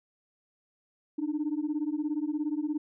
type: beating tone pair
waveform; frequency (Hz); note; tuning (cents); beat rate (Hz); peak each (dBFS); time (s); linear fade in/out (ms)
sine; 292.6 / 309.6; D4 / D#4; -6 / -9; 17; -30; 1.18-2.78; 10
effects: tanh soft clip ceiling -23 dBFS